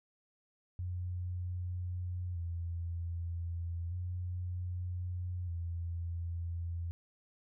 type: tone with vibrato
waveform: sine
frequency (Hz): 87.31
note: F2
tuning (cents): 0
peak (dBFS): -35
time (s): 0.79-6.91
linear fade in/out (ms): 0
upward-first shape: square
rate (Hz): 0.32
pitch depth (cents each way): 44
effects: none